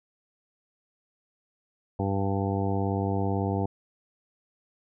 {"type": "harmonic tone", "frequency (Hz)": 98, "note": "G2", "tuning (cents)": 0, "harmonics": [1, 2, 3, 4, 5, 7, 8, 9], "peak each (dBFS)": [-28, -31, -33, -34, -35, -36, -37, -38], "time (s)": [1.99, 3.66], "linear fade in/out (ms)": 5, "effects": []}